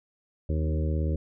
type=harmonic tone with a mistuned harmonic; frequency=77.78 Hz; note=D#2; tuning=in tune; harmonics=1 / 2 / 3 / 4 / 5 / 6 / 7; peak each=-25 / -32 / -38 / -37 / -39 / -41 / -40 dBFS; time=0.49-1.16 s; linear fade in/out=5 ms; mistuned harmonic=3; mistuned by=+15 cents; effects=none